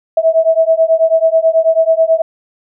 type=beating tone pair; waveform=sine; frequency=645 / 654.2 Hz; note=E5 / E5; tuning=-38 / -13 cents; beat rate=9.2 Hz; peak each=-11 dBFS; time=0.17-2.22 s; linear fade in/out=5 ms; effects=none